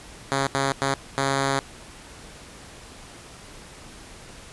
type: tone bursts at uneven times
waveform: 5% pulse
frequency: 136.8 Hz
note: C#3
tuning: 23 cents flat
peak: -10 dBFS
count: 4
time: 0.32-0.47 / 0.55-0.72 / 0.82-0.94 / 1.18-1.59 s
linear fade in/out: 0 ms
effects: pink hiss -44 dBFS RMS until 4.52 s + resampled to 24000 Hz